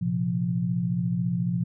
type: chord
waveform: sine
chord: Bb suspended second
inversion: none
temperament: equal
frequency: 116.54 / 130.81 / 174.61 Hz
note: Bb2 / C3 / F3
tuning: 0 / 0 / 0 cents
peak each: -30 / -30 / -25 dBFS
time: 0.01-1.64 s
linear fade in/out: 10 ms
effects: none

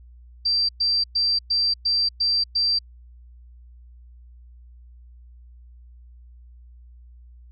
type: tone bursts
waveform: sine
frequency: 4699 Hz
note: D8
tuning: in tune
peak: -18 dBFS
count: 7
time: 0.45-2.79 s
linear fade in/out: 10 ms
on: 240 ms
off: 110 ms
effects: added 60 Hz sine -44 dBFS peak until 7.51 s

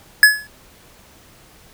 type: tone with exponential decay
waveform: square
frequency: 1700 Hz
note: G#6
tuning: 40 cents sharp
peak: -3 dBFS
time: 0.23-0.47 s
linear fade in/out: 1 ms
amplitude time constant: 52 ms
effects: pink hiss -48 dBFS RMS until 1.73 s

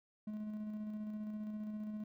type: tone with tremolo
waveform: triangle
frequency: 212.7 Hz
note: G#3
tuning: 42 cents sharp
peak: -37 dBFS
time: 0.27-2.04 s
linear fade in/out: 5 ms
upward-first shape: square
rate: 15 Hz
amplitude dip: 25%
effects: none

